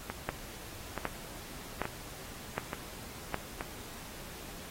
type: two click trains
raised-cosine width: 0.5 ms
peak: -20 / -16 dBFS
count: 5 / 5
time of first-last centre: 0.1-3.609 / 0.29-3.343 s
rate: 1.14 / 1.31 Hz
effects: pink hiss -47 dBFS RMS until 4.7 s + AAC 48 kbps